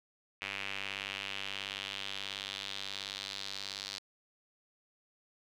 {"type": "tone with band-pass filter sweep", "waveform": "square", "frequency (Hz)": 49.28, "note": "G1", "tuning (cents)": 10, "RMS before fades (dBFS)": -41, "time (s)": [0.41, 3.99], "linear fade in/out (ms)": 10, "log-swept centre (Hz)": [2500, 4400], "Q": 3.1, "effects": []}